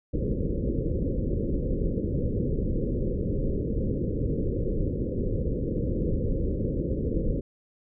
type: low-pass noise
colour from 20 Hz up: pink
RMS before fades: -27 dBFS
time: 0.13-7.41 s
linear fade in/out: 10 ms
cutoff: 540 Hz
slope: 96 dB/octave
effects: none